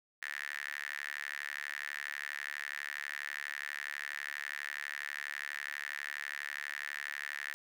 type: tone with high-pass filter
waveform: sawtooth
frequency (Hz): 72.2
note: D2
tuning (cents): -29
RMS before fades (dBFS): -41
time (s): 0.22-7.54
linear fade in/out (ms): 0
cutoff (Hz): 1800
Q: 8
effects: none